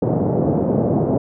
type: band-pass noise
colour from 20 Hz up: pink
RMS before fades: -18 dBFS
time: 0.02-1.18 s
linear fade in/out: 5 ms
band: 120 to 630 Hz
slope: 24 dB/octave
effects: none